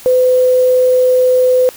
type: tone with quantisation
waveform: sine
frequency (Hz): 506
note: B4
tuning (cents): +42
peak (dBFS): -7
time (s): 0.06-1.69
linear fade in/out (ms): 0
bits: 5
effects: white hiss -36 dBFS RMS until 1.76 s